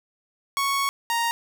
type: tone pair in turn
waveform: sawtooth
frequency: 1108.7 / 932.3 Hz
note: C#6 / A#5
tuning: 0 / 0 cents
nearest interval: minor third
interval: 300 cents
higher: first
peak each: -18 dBFS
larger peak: neither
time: 0.57-0.89 / 1.1-1.31 s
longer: first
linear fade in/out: 0 ms
effects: none